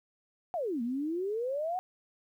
sine exponential two-way sweep, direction down then up, 756 to 227.2 to 756 Hz, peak -30 dBFS, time 0.54-1.79 s, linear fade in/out 0 ms, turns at 0.82 s, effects 11-bit

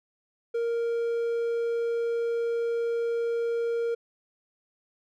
triangle tone with hard clipping, 466.2 Hz, A#4, in tune, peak -26 dBFS, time 0.54-3.95 s, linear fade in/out 10 ms, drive 6 dB, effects none

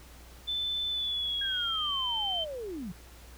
sine tone with pitch glide, 3520 to 3100 Hz, A7 to G7, 0 to -20 cents, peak -29 dBFS, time 0.47-2.45 s, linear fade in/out 20 ms, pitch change -220 cents, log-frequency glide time 0.9-1.96 s
sine linear sweep, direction down, 1633 to 160 Hz, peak -35 dBFS, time 1.41-2.92 s, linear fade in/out 5 ms
effects added 60 Hz sine -50 dBFS peak until 3.37 s + pink hiss -54 dBFS RMS until 3.37 s

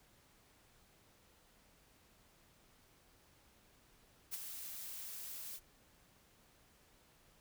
blue noise with ADSR envelope, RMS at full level -40 dBFS, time 4.31-5.6 s, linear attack 28 ms, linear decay 27 ms, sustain -7 dB, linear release 46 ms, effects pink hiss -68 dBFS RMS until 7.4 s

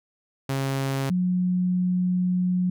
sawtooth / sine tone pair in turn, 135.7 / 181.18 Hz, C#3 / F#3, -36 / -36 cents, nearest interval perfect fourth, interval 500 cents, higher second, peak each -20 dBFS, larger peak neither, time 0.49-1.1 / 1.1-2.7 s, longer second, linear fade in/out 5 ms, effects none

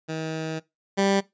15% pulse tone pair in turn, 159.2 / 196.74 Hz, D#3 / G3, +40 / +7 cents, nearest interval major third, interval 367 cents, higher second, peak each -22 / -13 dBFS, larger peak second, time 0.08-0.6 / 0.97-1.21 s, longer first, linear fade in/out 20 ms, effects noise-tail reverb RT60 0.2 s tail -20 dB re dry + resampled to 16000 Hz

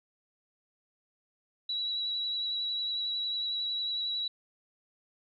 sine tone with vibrato, 3909 Hz, B7, 19 cents flat, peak -30 dBFS, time 1.69-4.28 s, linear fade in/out 5 ms, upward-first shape triangle, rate 11 Hz, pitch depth 20 cents each way, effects none

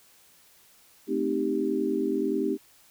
sine chord, A half-diminished seventh, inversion none, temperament equal, 220 / 261.6 / 311.1 / 392 Hz, A3 / C4 / Eb4 / G4, 0 / 0 / 0 / 0 cents, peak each -33 / -30 / -29 / -28 dBFS, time 1.07-2.58 s, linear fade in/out 50 ms, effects white hiss -58 dBFS RMS until 2.9 s

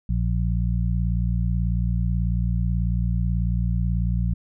harmonic tone, 58.27 Hz, A#1, in tune, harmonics 1 / 2 / 3, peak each -22 / -25 / -27 dBFS, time 0.09-4.34 s, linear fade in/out 5 ms, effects none

